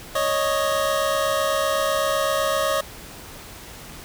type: tone pair together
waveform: 25% pulse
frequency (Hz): 554.4 / 622.3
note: C#5 / D#5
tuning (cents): 0 / 0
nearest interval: major second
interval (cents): 200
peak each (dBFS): -19 / -19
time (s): 0.15-2.81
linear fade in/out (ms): 5
effects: pink hiss -40 dBFS RMS until 4.04 s